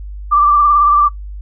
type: tone with vibrato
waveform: sine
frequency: 1174.7 Hz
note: D6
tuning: in tune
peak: -7 dBFS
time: 0.31-1.09 s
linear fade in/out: 20 ms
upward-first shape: triangle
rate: 18 Hz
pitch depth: 45 cents each way
effects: noise-tail reverb RT60 0.1 s tail -18 dB re dry + added 50 Hz sine -25 dBFS peak until 1.41 s